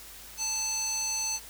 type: tone with band-pass filter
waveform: square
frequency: 877 Hz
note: A5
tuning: 6 cents flat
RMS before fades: -31 dBFS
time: 0.37-1.4 s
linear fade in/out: 50 ms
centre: 6000 Hz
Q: 3.9
effects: added 50 Hz sine -55 dBFS peak until 1.49 s + white hiss -47 dBFS RMS until 1.49 s